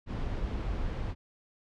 brown noise, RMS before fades -33 dBFS, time 0.06-1.15 s, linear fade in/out 50 ms, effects low-pass 4000 Hz 12 dB/octave

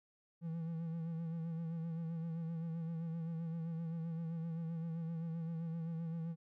triangle tone with vibrato, 164.9 Hz, E3, 1 cent sharp, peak -36 dBFS, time 0.41-6.36 s, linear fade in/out 50 ms, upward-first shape sine, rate 7.7 Hz, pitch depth 42 cents each way, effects none

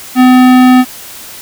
sine tone with hard clipping, 253.6 Hz, B3, 46 cents sharp, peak -4 dBFS, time 0.15-0.85 s, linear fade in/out 50 ms, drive 18 dB, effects white hiss -29 dBFS RMS until 1.41 s

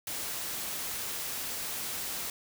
white noise, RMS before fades -36 dBFS, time 0.07-2.3 s, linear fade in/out 2 ms, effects none

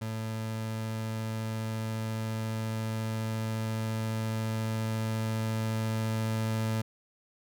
30% pulse tone with level ramp, 110.7 Hz, A2, 11 cents sharp, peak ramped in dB -30 to -25 dBFS, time 0.01-6.82 s, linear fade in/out 10 ms, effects none

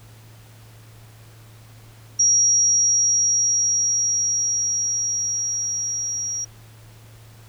sine tone with level ramp, 5680 Hz, F8, 28 cents sharp, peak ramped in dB -13 to -24 dBFS, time 2.19-6.45 s, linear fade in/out 10 ms, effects added 111 Hz sine -44 dBFS peak until 7.48 s + pink hiss -51 dBFS RMS until 7.48 s

